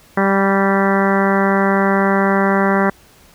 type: harmonic tone with a mistuned harmonic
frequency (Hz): 196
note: G3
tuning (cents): 0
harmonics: 1 / 2 / 3 / 4 / 5 / 6 / 7 / 8 / 9 / 10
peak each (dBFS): -16 / -19 / -21 / -22 / -23 / -24 / -24 / -25 / -26 / -26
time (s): 0.17-2.9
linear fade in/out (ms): 5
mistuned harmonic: 6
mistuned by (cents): -23
effects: pink hiss -48 dBFS RMS until 3.34 s